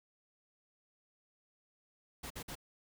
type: noise bursts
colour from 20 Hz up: pink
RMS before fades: -44 dBFS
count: 3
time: 2.23-2.554 s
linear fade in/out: 10 ms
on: 74 ms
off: 51 ms
effects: none